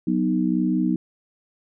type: chord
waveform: sine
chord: B major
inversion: second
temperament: equal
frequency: 185 / 246.9 / 311.1 Hz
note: F#3 / B3 / D#4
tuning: 0 / 0 / 0 cents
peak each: -23 dBFS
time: 0.07-0.96 s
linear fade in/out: 5 ms
effects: none